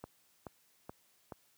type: click train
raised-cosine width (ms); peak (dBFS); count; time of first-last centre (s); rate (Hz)
1; -29; 4; 0.04-1.322; 2.34
effects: white hiss -70 dBFS RMS until 1.57 s + high-pass 60 Hz 12 dB/octave